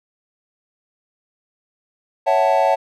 triangle chord, F# minor seventh, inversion second, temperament equal with one note detuned, 554.4 / 659.3 / 749 / 880 Hz, C#5 / E5 / F#5 / A5, 0 / 0 / +21 / 0 cents, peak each -17 dBFS, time 2.26-2.76 s, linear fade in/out 20 ms, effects none

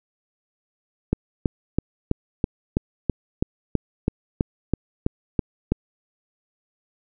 click train, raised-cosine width 3 ms, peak -6 dBFS, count 15, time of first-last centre 1.13-5.72 s, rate 3.05 Hz, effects none

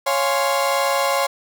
35% pulse chord, Db major seventh, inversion none, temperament equal, 554.4 / 698.5 / 830.6 / 1046.5 Hz, Db5 / F5 / Ab5 / C6, 0 / 0 / 0 / 0 cents, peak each -19 / -24 / -24 / -21 dBFS, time 0.06-1.27 s, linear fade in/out 10 ms, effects none

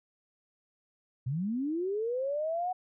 sine linear sweep, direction up, 117.2 to 746 Hz, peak -29 dBFS, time 1.26-2.73 s, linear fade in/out 10 ms, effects none

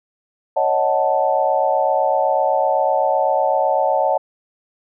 sine chord, D# half-diminished seventh, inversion third, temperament equal, 554.4 / 622.3 / 740 / 880 Hz, C#5 / D#5 / F#5 / A5, 0 / 0 / 0 / 0 cents, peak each -20 dBFS, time 0.56-4.18 s, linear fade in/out 10 ms, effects none

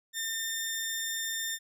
sawtooth tone pair together, 1806 / 3612 Hz, A6 / A7, +45 / +45 cents, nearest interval octave, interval 1200 cents, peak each -32 / -29 dBFS, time 0.13-1.59 s, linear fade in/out 50 ms, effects none

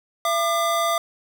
square tone pair together, 673.5 / 1200 Hz, E5 / D6, +37 / +37 cents, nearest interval minor seventh, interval 1000 cents, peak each -23 dBFS, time 0.25-0.98 s, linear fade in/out 2 ms, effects none

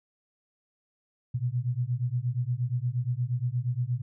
sine beating tone pair, 119 / 127.5 Hz, A#2 / C3, +36 / -44 cents, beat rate 8.5 Hz, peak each -29 dBFS, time 1.34-4.02 s, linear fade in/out 10 ms, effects none

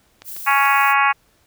click train, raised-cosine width 0.2 ms, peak -20 dBFS, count 4, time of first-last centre 0.22-0.655 s, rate 6.9 Hz
violet noise, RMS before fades -32 dBFS, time 0.24-0.95 s, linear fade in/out 50 ms
harmonic tone, 278 Hz, C#4, 5 cents sharp, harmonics 3 / 4 / 5 / 6 / 7 / 8 / 9 / 10, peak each -19 / -17 / -22 / -22 / -24 / -24 / -23 / -30 dBFS, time 0.46-1.13 s, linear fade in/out 20 ms
effects pink hiss -59 dBFS RMS until 1.46 s

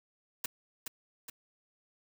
white noise with echo, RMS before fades -34 dBFS, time 0.44-0.46 s, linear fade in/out 5 ms, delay 420 ms, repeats 2, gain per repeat -5 dB, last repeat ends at 1.3 s, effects none

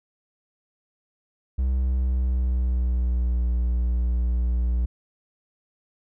triangle tone with pitch glide, 64.4 to 60.09 Hz, C2 to B1, -27 to -47 cents, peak -18 dBFS, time 1.58-4.86 s, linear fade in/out 10 ms, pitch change -120 cents, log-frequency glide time 1.69-3.49 s, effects none

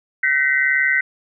sine tone cluster, 1527 / 1909 / 2050 Hz, G6 / A#6 / C7, -46 / +41 / -36 cents, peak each -19 dBFS, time 0.23-1.01 s, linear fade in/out 5 ms, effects none

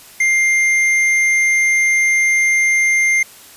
triangle tone with hard clipping, 2100 Hz, C7, 6 cents sharp, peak -13 dBFS, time 0.2-3.23 s, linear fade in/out 5 ms, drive 11 dB, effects white hiss -41 dBFS RMS until 3.56 s + resampled to 32000 Hz

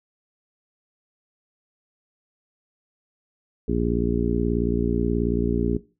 harmonic tone, 58.5 Hz, A#1, 7 cents sharp, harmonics 1 / 2 / 3 / 4 / 5 / 6 / 7, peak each -27 / -31 / -27 / -26 / -28 / -29 / -29 dBFS, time 3.68-5.77 s, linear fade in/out 5 ms, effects noise-tail reverb RT60 0.3 s tail -18 dB re dry

